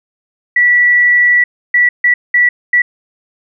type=tone bursts at uneven times; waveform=sine; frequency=1952 Hz; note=B6; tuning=21 cents flat; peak=-6 dBFS; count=5; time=0.56-1.44 / 1.74-1.89 / 2.04-2.14 / 2.34-2.49 / 2.73-2.82 s; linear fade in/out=5 ms; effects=none